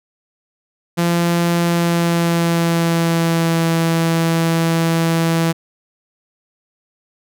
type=tone with pitch glide; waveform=sawtooth; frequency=171.2 to 165.18 Hz; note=F3 to E3; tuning=-34 to +4 cents; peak=-10 dBFS; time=0.97-5.53 s; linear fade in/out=20 ms; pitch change=-62 cents; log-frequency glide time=1.62-3.66 s; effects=none